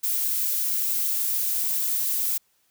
violet noise, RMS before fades -25 dBFS, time 0.03-2.38 s, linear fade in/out 10 ms, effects white hiss -67 dBFS RMS until 2.7 s

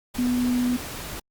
sine tone in noise, 246.9 Hz, B3, in tune, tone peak -20 dBFS, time 0.18-0.77 s, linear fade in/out 10 ms, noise pink, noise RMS -35 dBFS, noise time 0.14-1.2 s, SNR +12 dB, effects Opus 48 kbps

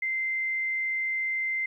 sine tone, 2081 Hz, C7, 10 cents flat, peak -26 dBFS, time 0.02-1.66 s, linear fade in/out 5 ms, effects 11-bit

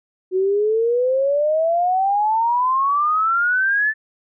sine exponential sweep, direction up, 366.2 to 1769 Hz, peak -15 dBFS, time 0.31-3.94 s, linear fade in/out 50 ms, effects none

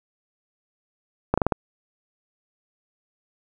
slowing click train, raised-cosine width 1 ms, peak -5 dBFS, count 5, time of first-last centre 1.34-1.522 s, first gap 36 ms, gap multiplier 1.16, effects none

